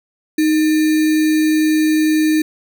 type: tone with sample-and-hold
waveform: sine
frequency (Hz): 311.1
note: D#4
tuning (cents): 0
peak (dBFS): -11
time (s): 0.38-2.42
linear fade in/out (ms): 5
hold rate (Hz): 2100
effects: none